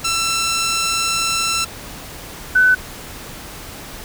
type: tone pair in turn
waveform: 10% pulse / sine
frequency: 1341 / 1505.2 Hz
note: E6 / F#6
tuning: +29 / +29 cents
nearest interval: major second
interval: 200 cents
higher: second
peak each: -9 dBFS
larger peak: neither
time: 0.04-1.65 / 2.55-2.75 s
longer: first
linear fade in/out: 10 ms
effects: pink hiss -34 dBFS RMS until 4.04 s